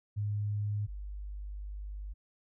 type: tone pair in turn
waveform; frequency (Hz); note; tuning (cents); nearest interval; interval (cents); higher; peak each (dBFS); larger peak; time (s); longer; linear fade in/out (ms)
sine; 103.83 / 50.09; G#2 / G1; 0 / +38; octave + minor second; 1262; first; -30 / -38; first; 0.16-0.87 / 0.87-2.14; second; 20
effects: none